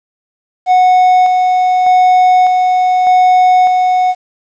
triangle tone with tremolo, 735 Hz, F#5, 12 cents flat, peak -3 dBFS, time 0.66-4.15 s, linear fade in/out 50 ms, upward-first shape square, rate 0.83 Hz, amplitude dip 30%, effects resampled to 16000 Hz + 7-bit

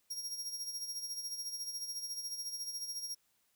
sawtooth tone with tremolo, 5600 Hz, F8, 4 cents sharp, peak -34 dBFS, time 0.1-3.15 s, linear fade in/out 10 ms, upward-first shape sine, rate 14 Hz, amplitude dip 60%, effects white hiss -75 dBFS RMS until 3.55 s

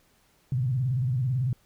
sine tone with vibrato, 127 Hz, B2, 49 cents sharp, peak -23 dBFS, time 0.52-1.53 s, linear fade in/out 2 ms, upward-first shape square, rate 18 Hz, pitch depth 120 cents each way, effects pink hiss -64 dBFS RMS until 1.65 s

